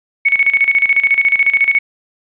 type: tone with tremolo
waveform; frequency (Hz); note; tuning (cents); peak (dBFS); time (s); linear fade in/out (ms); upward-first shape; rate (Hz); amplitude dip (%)
sine; 2217; C#7; 0; -7; 0.25-1.79; 10; square; 14; 75
effects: resampled to 8000 Hz + 8-bit